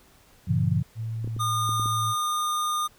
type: chord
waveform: sine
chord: G diminished seventh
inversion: none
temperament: just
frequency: 98 / 117.6 / 141.12 / 169.34 Hz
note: G2 / Bb2 / Db3 / Fb3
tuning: 0 / +16 / +31 / +47 cents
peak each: -26 dBFS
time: 0.47-0.83 s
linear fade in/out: 20 ms
type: tone with pitch glide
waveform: sine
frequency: 112.4 to 111.75 Hz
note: A2 to A2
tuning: +37 to +27 cents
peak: -28 dBFS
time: 0.95-2.15 s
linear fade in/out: 50 ms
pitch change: -10 cents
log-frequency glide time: 1.5-1.9 s
type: clicks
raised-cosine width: 3 ms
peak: -24 dBFS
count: 6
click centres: 1.245 / 1.275 / 1.365 / 1.692 / 1.797 / 1.859 s
type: tone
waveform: square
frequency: 1218 Hz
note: D#6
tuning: 37 cents flat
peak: -25 dBFS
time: 1.39-2.88 s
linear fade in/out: 20 ms
effects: pink hiss -57 dBFS RMS until 2.98 s